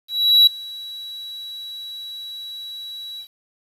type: tone with ADSR envelope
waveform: triangle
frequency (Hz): 3905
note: B7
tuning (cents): -20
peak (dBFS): -6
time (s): 0.08-3.28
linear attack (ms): 390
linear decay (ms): 4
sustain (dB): -23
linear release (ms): 87
effects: resampled to 32000 Hz + 8-bit